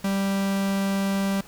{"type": "tone", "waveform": "45% pulse", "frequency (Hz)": 196, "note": "G3", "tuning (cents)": 0, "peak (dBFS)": -22, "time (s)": [0.04, 1.41], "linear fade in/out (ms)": 5, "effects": ["pink hiss -48 dBFS RMS until 1.47 s"]}